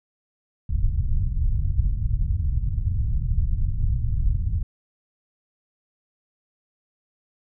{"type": "low-pass noise", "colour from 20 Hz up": "pink", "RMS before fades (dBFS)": -22, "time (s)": [0.69, 4.63], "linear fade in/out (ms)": 5, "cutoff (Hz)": 110, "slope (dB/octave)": 24, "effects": []}